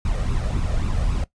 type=noise with flanger; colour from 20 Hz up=brown; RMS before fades=-22 dBFS; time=0.05-1.24 s; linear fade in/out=2 ms; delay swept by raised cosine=0.77 to 1.69 ms; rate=3.7 Hz; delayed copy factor=+0.55; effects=noise-tail reverb RT60 0.1 s tail -17 dB re dry + resampled to 22050 Hz